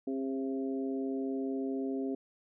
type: harmonic tone with a mistuned harmonic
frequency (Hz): 134.1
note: C3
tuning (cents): +43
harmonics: 2 / 3 / 4 / 5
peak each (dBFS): -33 / -37 / -47 / -46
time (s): 0.07-2.15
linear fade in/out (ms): 5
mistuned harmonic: 4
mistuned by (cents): -16
effects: none